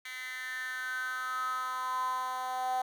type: tone with high-pass filter sweep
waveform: 10% pulse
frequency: 255.6 Hz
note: C4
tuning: 40 cents flat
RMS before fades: -35 dBFS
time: 0.05-2.82 s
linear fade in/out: 5 ms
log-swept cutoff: 2200 to 750 Hz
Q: 7.7
effects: none